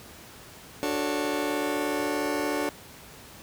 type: chord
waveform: 30% pulse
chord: D major seventh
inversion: none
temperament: just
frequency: 293.7 / 367.1 / 440.5 / 550.6 Hz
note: D4 / F#4 / A4 / C#5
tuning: 0 / -14 / +2 / -12 cents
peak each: -27 / -31 / -30 / -32 dBFS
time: 0.83-2.69 s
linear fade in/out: 0 ms
effects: pink hiss -47 dBFS RMS until 3.42 s + high-pass 60 Hz 12 dB/octave